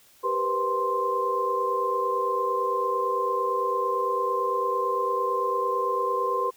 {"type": "tone cluster", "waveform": "sine", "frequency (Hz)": [391.2, 482.1, 511, 1047], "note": ["G4", "B4", "C5", "C6"], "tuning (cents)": [-4, -42, -41, 1], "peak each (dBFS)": [-31, -29, -33, -25], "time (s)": [0.23, 6.51], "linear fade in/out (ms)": 20, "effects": ["white hiss -57 dBFS RMS until 6.56 s"]}